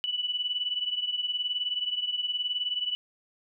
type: beating tone pair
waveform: sine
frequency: 2960 / 2979 Hz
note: F#7 / F#7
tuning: 0 / +11 cents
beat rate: 19 Hz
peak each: -29 / -33 dBFS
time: 0.04-2.95 s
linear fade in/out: 0 ms
effects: none